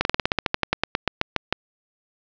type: slowing click train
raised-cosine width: 0.3 ms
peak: -3 dBFS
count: 18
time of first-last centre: 0.01-1.526 s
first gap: 41 ms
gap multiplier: 1.09
effects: resampled to 16000 Hz + 7-bit